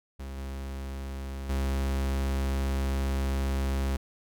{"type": "tone with level steps", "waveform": "45% pulse", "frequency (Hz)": 67.5, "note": "C#2", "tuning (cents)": -45, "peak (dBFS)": [-36, -34, -26], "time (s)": [0.19, 3.97], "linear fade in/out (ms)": 10, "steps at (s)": [0.37, 1.49], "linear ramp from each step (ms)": 10, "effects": []}